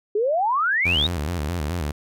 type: exponential sweep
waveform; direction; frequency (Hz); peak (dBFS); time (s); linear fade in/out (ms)
sine; up; 399.1 to 3882; -18; 0.15-1.07; 5
type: tone with vibrato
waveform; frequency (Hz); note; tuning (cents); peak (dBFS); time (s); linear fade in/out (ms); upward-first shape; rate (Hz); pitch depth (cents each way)
sawtooth; 80.6; E2; -38; -20; 0.85-1.92; 10; square; 4.7; 150
effects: none